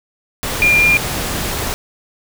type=tone in noise; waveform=sine; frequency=2401 Hz; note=D7; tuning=38 cents sharp; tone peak=-9 dBFS; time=0.62-0.97 s; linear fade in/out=0 ms; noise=pink; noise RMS=-21 dBFS; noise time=0.43-1.74 s; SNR=+9 dB; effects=none